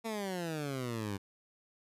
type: exponential sweep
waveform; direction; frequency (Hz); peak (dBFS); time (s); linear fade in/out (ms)
15% pulse; down; 230.2 to 96.5; -29; 0.04-1.18; 20
effects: resampled to 32000 Hz